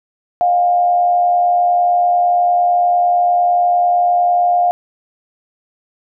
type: tone with frequency modulation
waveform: sine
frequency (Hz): 709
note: F5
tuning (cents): +26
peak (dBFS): -10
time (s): 0.41-4.71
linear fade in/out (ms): 0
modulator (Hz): 88.8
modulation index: 0.37
effects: none